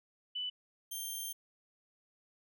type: tone pair in turn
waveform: sine / 5% pulse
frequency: 2987 / 3169 Hz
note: F#7 / G7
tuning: +16 / +18 cents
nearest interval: minor second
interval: 102 cents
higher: second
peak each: -35 / -30 dBFS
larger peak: second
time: 0.35-0.5 / 0.91-1.33 s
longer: second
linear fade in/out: 10 ms
effects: none